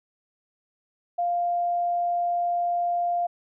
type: tone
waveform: sine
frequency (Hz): 698.5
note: F5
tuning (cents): 0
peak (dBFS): -22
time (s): 1.18-3.27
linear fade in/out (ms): 10
effects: none